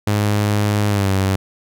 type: tone with pitch glide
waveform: sawtooth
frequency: 103.83 to 96.32 Hz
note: G#2 to G2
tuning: 0 to -30 cents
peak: -11 dBFS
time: 0.07-1.36 s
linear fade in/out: 5 ms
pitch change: -130 cents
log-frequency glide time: 0.88-1.11 s
effects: none